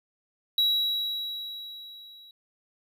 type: tone with level ramp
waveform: triangle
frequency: 3883 Hz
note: B7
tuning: 30 cents flat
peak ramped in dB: -18 to -47 dBFS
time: 0.58-2.31 s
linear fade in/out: 2 ms
effects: none